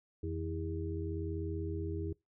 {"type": "harmonic tone with a mistuned harmonic", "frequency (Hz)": 80.9, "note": "E2", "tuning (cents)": -32, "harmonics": [1, 2, 4, 5], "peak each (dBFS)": [-37, -46, -41, -42], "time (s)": [0.23, 2.13], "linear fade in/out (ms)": 5, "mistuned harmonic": 1, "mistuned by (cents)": 110, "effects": ["noise-tail reverb RT60 0.2 s tail -24 dB re dry"]}